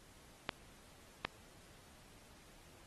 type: clicks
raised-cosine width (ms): 0.3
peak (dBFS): -18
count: 2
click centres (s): 0.492 / 1.25
effects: pink hiss -62 dBFS RMS until 2.86 s + AAC 32 kbps